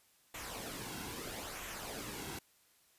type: noise with flanger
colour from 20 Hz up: pink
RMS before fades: -44 dBFS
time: 0.34-2.39 s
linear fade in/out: 5 ms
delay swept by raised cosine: 0.2 to 1.7 ms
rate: 0.77 Hz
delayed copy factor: -0.55
effects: white hiss -69 dBFS RMS until 2.98 s + resampled to 32000 Hz